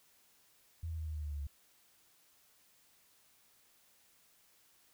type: tone with pitch steps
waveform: sine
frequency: 82.5 / 80.76 / 79.05 / 77.38 / 75.74 / 74.14 / 72.57 / 71.04 Hz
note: E2 / E2 / D#2 / D#2 / D#2 / D2 / D2 / C#2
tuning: +2 / -35 / +28 / -9 / -46 / +17 / -20 / +43 cents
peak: -37 dBFS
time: 0.83-1.47 s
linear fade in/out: 5 ms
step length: 80 ms
effects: white hiss -68 dBFS RMS until 4.93 s